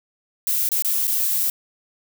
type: noise with dropouts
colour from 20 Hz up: violet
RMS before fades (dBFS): -21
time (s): 0.47-1.5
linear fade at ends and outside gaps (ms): 1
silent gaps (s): 0.689-0.717 / 0.823-0.847 / 1.071-1.078
effects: none